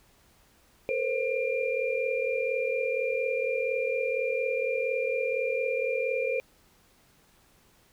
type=tone cluster; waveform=sine; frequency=445.3 / 482.8 / 527 / 2390 Hz; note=A4 / B4 / C5 / D7; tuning=+21 / -39 / +12 / +30 cents; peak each=-33 / -32 / -29 / -33 dBFS; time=0.89-6.4 s; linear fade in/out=0 ms; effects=pink hiss -62 dBFS RMS until 7.92 s